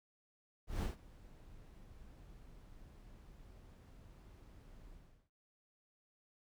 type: noise with ADSR envelope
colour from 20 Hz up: brown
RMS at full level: -34 dBFS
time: 0.67-5.3 s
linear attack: 150 ms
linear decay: 140 ms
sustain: -23 dB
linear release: 380 ms
effects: none